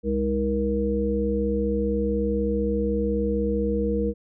harmonic tone with a mistuned harmonic, 67.4 Hz, C#2, 48 cents flat, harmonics 1 / 3 / 5 / 7, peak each -28 / -26 / -30 / -25 dBFS, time 0.03-4.14 s, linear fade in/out 50 ms, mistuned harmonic 5, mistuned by -100 cents, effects none

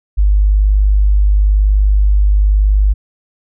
sine tone, 50.5 Hz, G#1, 48 cents flat, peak -7 dBFS, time 0.17-2.94 s, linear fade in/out 20 ms, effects none

